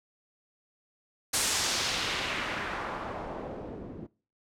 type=noise with low-pass filter sweep; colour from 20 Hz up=white; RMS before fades=-33 dBFS; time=1.33-4.07 s; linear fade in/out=10 ms; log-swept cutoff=9400 to 270 Hz; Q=1.2; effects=noise-tail reverb RT60 0.4 s tail -22 dB re dry